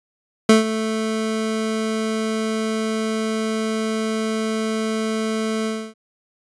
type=tone with ADSR envelope; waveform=25% pulse; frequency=220 Hz; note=A3; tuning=in tune; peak=-4 dBFS; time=0.49-5.94 s; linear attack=4 ms; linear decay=140 ms; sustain=-13 dB; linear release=280 ms; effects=resampled to 24000 Hz

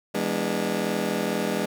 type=chord; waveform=20% pulse; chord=E dominant seventh; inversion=none; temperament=just; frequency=164.81 / 206 / 247.2 / 296.7 Hz; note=E3 / G#3 / B3 / D4; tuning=0 / -14 / +2 / +18 cents; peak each=-28 / -22 / -27 / -27 dBFS; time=0.14-1.66 s; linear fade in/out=10 ms; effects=none

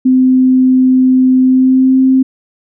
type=tone with pitch glide; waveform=sine; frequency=257.7 to 262.2 Hz; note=C4 to C4; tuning=-26 to +4 cents; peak=-5 dBFS; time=0.05-2.23 s; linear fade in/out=10 ms; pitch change=+30 cents; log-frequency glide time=1.42-2 s; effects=none

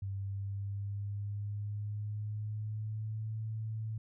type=tone with pitch glide; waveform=sine; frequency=98 to 110 Hz; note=G2 to A2; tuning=0 to 0 cents; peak=-35 dBFS; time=0.02-3.98 s; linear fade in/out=5 ms; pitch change=+200 cents; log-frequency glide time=0.13-3.4 s; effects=none

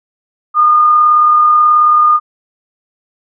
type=tone with amplitude modulation; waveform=sine; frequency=1219 Hz; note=D#6; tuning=36 cents flat; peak=-4 dBFS; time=0.54-2.2 s; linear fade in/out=50 ms; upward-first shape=sine; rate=38.5 Hz; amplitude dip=25%; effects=none

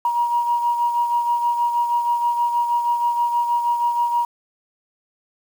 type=beating tone pair; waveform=sine; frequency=951 / 957.3 Hz; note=A#5 / A#5; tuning=+34 / +46 cents; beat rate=6.3 Hz; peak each=-17 / -26 dBFS; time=0.05-4.25 s; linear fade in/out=2 ms; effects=tanh soft clip ceiling -10 dBFS + 7-bit

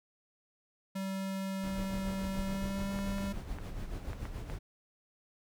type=tone with pitch glide; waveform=square; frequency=192.7 to 197.32 Hz; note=G3 to G3; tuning=-29 to +12 cents; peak=-35 dBFS; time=0.95-3.33 s; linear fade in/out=10 ms; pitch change=+41 cents; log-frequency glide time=2.39-2.9 s
type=noise with tremolo; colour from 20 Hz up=brown; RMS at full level=-38 dBFS; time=1.63-4.59 s; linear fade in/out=10 ms; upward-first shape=sine; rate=7 Hz; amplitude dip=50%
type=clicks; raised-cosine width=0.5 ms; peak=-29 dBFS; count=6; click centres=2.989 / 3.183 / 3.586 / 4.132 / 4.254 / 4.499 s
effects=none

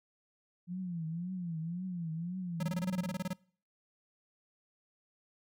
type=tone with vibrato; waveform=sine; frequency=172.3 Hz; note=F3; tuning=23 cents flat; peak=-35 dBFS; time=0.67-3.16 s; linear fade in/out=50 ms; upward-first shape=triangle; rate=1.9 Hz; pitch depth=160 cents each way
type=tone bursts; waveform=square; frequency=184.7 Hz; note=F#3; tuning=3 cents flat; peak=-33 dBFS; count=14; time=2.6-3.333 s; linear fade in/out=5 ms; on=31 ms; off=23 ms
effects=noise-tail reverb RT60 0.5 s tail -25 dB re dry

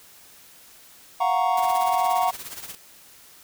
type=chord; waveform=triangle; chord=Gb major seventh; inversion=third; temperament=equal; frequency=698.5 / 740 / 932.3 / 1108.7 Hz; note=F5 / Gb5 / Bb5 / Db6; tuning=0 / 0 / 0 / 0 cents; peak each=-24 / -21 / -23 / -25 dBFS; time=1.2-2.31 s; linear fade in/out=10 ms
type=noise with tremolo; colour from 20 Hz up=white; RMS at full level=-35 dBFS; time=1.57-2.75 s; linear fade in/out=2 ms; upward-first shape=sine; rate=17 Hz; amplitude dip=70%
effects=white hiss -50 dBFS RMS until 3.43 s

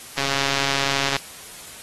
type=click train; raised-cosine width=0.2 ms; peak=-5 dBFS; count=137; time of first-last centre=0.18-1.166 s; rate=138 Hz; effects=white hiss -40 dBFS RMS until 1.82 s + AAC 32 kbps

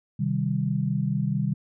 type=chord; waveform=sine; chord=C minor; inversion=none; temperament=equal; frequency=130.81 / 155.56 / 196 Hz; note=C3 / Eb3 / G3; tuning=0 / 0 / 0 cents; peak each=-27 dBFS; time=0.19-1.54 s; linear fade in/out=10 ms; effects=none

